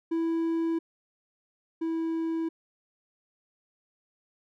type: tone pair in turn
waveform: triangle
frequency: 329.6 / 326.9 Hz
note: E4 / E4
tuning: 0 / -14 cents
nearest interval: unison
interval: 14 cents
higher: first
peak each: -23 / -25 dBFS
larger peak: first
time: 0.11-0.79 / 1.81-2.49 s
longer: neither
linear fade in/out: 10 ms
effects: none